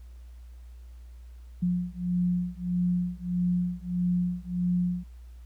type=beating tone pair; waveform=sine; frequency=177.3 / 178.9 Hz; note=F3 / F3; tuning=+26 / +42 cents; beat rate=1.6 Hz; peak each=-28 dBFS; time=1.62-5.04 s; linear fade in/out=10 ms; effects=added 60 Hz sine -43 dBFS peak until 5.45 s + pink hiss -66 dBFS RMS until 5.45 s